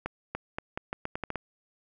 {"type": "accelerating click train", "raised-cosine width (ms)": 0.5, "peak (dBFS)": -17, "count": 10, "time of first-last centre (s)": [0.06, 1.357], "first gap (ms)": 290, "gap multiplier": 0.81, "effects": []}